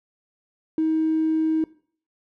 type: tone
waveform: triangle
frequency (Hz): 317.2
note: D#4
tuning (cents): +33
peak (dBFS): -15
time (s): 0.78-1.64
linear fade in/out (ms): 2
effects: noise-tail reverb RT60 0.5 s tail -23 dB re dry + tanh soft clip ceiling -16 dBFS